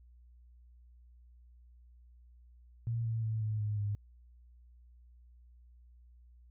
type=tone with pitch steps; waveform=sine; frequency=115.8 / 113.09 / 110.44 / 107.86 / 105.33 / 102.87 Hz; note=A#2 / A2 / A2 / A2 / G#2 / G#2; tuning=-11 / +48 / +7 / -34 / +25 / -16 cents; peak=-31 dBFS; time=2.87-3.95 s; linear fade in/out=0 ms; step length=180 ms; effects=added 60 Hz sine -56 dBFS peak until 6.5 s